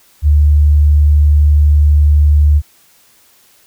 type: tone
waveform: sine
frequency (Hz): 74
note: D2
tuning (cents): +14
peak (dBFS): -5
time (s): 0.22-2.62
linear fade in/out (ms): 50
effects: white hiss -49 dBFS RMS until 3.66 s